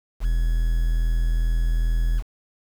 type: tone with quantisation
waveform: triangle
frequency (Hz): 41.2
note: E1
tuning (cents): 0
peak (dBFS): -16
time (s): 0.2-2.23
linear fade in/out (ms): 50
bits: 7
effects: none